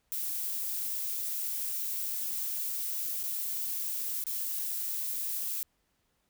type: noise with dropouts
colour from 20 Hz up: violet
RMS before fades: -34 dBFS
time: 0.12-5.63 s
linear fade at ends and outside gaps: 0 ms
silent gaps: 3.232-3.237 / 4.24-4.267 s
effects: pink hiss -75 dBFS RMS until 6.29 s